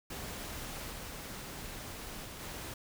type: noise with level steps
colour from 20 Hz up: pink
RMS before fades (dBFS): -42 / -44 / -46 / -43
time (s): 0.1-2.74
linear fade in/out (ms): 5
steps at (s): 0.91 / 2.24 / 2.39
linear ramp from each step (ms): 20
effects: none